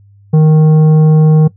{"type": "tone with tanh clipping", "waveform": "sine", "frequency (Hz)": 155.56, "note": "D#3", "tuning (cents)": 0, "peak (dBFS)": -5, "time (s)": [0.33, 1.48], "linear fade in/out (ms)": 10, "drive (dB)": 9, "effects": ["noise-tail reverb RT60 0.1 s tail -19 dB re dry", "added 100 Hz sine -40 dBFS peak until 1.56 s"]}